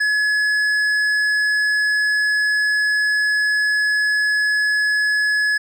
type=tone with hard clipping; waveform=triangle; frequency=1698 Hz; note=G#6; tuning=38 cents sharp; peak=-17 dBFS; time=0-5.58 s; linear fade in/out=10 ms; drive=11 dB; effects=none